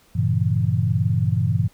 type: chord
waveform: sine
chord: G diminished seventh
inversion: none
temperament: equal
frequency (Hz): 98 / 116.54 / 138.59 / 164.81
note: G2 / Bb2 / Db3 / Fb3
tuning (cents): 0 / 0 / 0 / 0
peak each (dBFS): -22 / -21 / -25 / -24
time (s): 0.15-1.68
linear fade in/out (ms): 10
effects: pink hiss -56 dBFS RMS until 1.73 s